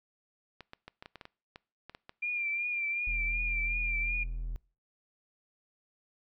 clicks, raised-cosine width 0.3 ms, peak -29 dBFS, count 12, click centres 0.607 / 0.734 / 0.88 / 1.025 / 1.059 / 1.157 / 1.212 / 1.254 / 1.559 / 1.896 / 1.949 / 2.094 s
sine tone with vibrato, 2387 Hz, D7, 28 cents sharp, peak -30 dBFS, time 2.22-4.24 s, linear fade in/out 10 ms, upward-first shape triangle, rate 2.7 Hz, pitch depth 53 cents each way
triangle tone, 41.2 Hz, E1, in tune, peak -31 dBFS, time 3.07-4.56 s, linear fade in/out 0 ms
effects noise-tail reverb RT60 0.4 s tail -24 dB re dry

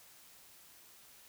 silence, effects white hiss -59 dBFS RMS until 1.28 s

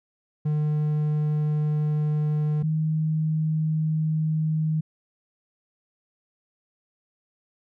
triangle / sine tone pair in turn, 151 / 156.68 Hz, D3 / D#3, +48 / +12 cents, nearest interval minor second, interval 64 cents, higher second, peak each -19 / -21 dBFS, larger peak first, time 0.45-2.63 / 2.63-4.81 s, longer neither, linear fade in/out 10 ms, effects none

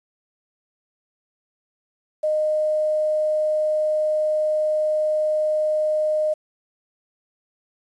sine tone with quantisation, 615 Hz, D#5, 20 cents flat, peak -18 dBFS, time 2.23-6.34 s, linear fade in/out 10 ms, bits 8, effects resampled to 24000 Hz

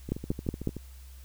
two click trains, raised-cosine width 3 ms, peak -14 / -23 dBFS, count 4 / 10, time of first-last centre 0.12-0.674 / 0.09-0.767 s, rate 5.42 / 13.3 Hz, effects added 65 Hz sine -45 dBFS peak until 1.24 s + white hiss -58 dBFS RMS until 1.24 s

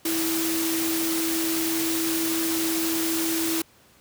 sine tone in noise, 327.4 Hz, E4, 12 cents flat, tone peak -25 dBFS, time 0.05-3.62 s, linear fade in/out 5 ms, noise white, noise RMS -28 dBFS, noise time 0.05-3.62 s, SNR 0 dB, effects pink hiss -56 dBFS RMS until 4 s + high-pass 80 Hz 12 dB/octave

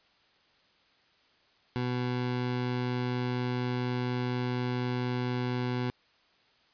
20% pulse tone, 124.2 Hz, B2, 10 cents sharp, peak -24 dBFS, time 1.76-5.9 s, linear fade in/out 0 ms, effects white hiss -65 dBFS RMS until 6.73 s + resampled to 11025 Hz

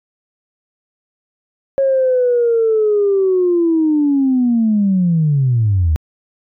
sine linear sweep, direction down, 548 to 73.42 Hz, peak -10 dBFS, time 1.78-5.96 s, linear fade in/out 0 ms, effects tanh soft clip ceiling -6 dBFS

